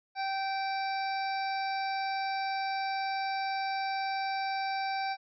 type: harmonic tone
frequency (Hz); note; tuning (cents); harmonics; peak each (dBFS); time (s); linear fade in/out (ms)
777; G5; -16; 1 / 2 / 3 / 5 / 6 / 7; -31 / -40 / -40 / -47 / -44 / -48; 0.15-5.17; 50
effects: none